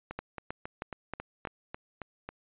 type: two click trains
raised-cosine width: 0.5 ms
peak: -23 / -20 dBFS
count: 9 / 5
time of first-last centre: 0.11-2.29 / 0.19-1.452 s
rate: 3.67 / 3.17 Hz
effects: resampled to 8000 Hz